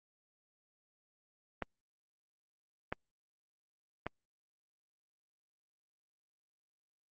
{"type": "clicks", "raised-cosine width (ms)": 0.5, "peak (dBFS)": -20, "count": 3, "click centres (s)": [1.623, 2.925, 4.066], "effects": ["Opus 32 kbps"]}